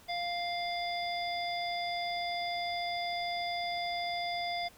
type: harmonic tone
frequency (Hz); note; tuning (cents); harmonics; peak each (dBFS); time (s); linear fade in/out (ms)
698.5; F5; 0; 1 / 3 / 5 / 7; -34 / -39 / -41 / -42; 0.08-4.69; 20
effects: pink hiss -58 dBFS RMS until 4.77 s